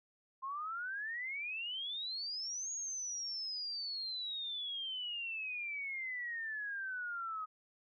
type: exponential two-way sweep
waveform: sine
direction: up then down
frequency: 1046.5 to 6700 to 1254 Hz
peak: -38 dBFS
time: 0.42-7.46 s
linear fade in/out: 20 ms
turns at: 2.72 s
effects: none